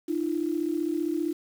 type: tone pair together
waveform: sine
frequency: 304.9 / 340.2 Hz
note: D#4 / F4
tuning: -35 / -45 cents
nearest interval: major second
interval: 190 cents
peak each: -28 dBFS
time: 0.08-1.33 s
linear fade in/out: 10 ms
effects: 8-bit